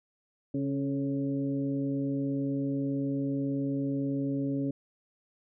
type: harmonic tone with a mistuned harmonic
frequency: 138.3 Hz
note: C#3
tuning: 4 cents flat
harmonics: 1 / 2 / 3 / 4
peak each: -34 / -29 / -40 / -41 dBFS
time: 0.54-4.71 s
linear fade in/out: 5 ms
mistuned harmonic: 3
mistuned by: +45 cents
effects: none